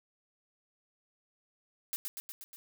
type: noise with echo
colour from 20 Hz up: blue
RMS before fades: -35 dBFS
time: 1.93-1.96 s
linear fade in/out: 0 ms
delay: 120 ms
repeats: 5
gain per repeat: -3 dB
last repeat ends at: 2.56 s
effects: none